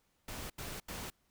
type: noise bursts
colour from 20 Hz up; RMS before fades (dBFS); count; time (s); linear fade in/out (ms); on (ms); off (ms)
pink; -43; 3; 0.28-1.102; 5; 220; 81
effects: pink hiss -75 dBFS RMS until 1.3 s